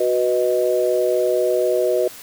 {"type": "chord", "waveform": "sine", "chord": "B major", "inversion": "second", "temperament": "equal", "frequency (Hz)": [370, 493.9, 622.3], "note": ["F#4", "B4", "D#5"], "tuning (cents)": [0, 0, 0], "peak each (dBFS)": -20, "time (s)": [0, 2.08], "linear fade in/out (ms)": 5, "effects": ["white hiss -39 dBFS RMS until 2.22 s"]}